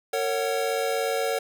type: chord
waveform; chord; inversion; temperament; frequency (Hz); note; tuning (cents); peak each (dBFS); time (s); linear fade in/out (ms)
square; F# major; first; equal with one note detuned; 457.6 / 554.4 / 740; A#4 / C#5 / F#5; -32 / 0 / 0; -28 / -29 / -31; 0.13-1.39; 5
effects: none